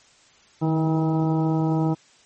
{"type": "harmonic tone with a mistuned harmonic", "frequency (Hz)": 160, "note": "D#3", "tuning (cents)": 49, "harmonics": [1, 2, 3, 4, 5, 6, 8], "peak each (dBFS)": [-21, -23, -32, -35, -32, -35, -40], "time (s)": [0.61, 1.95], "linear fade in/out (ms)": 20, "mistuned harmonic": 1, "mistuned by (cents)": -34, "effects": ["white hiss -55 dBFS RMS until 2.25 s", "MP3 32 kbps"]}